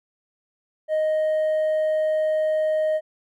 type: tone with hard clipping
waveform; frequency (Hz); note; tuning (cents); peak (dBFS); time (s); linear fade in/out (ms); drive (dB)
triangle; 622.3; D#5; 0; -18; 0.88-3.01; 50; 1
effects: none